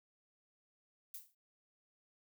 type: noise with exponential decay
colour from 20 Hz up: violet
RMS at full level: -43 dBFS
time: 1.14-1.35 s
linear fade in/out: 5 ms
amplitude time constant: 44 ms
effects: none